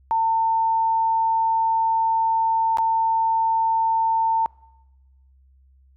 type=tone with dropouts; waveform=sine; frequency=900 Hz; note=A5; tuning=39 cents sharp; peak=-17 dBFS; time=0.11-4.46 s; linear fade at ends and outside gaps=0 ms; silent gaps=2.772-2.784 s; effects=noise-tail reverb RT60 1.0 s tail -24 dB re dry + added 66 Hz sine -52 dBFS peak until 5.96 s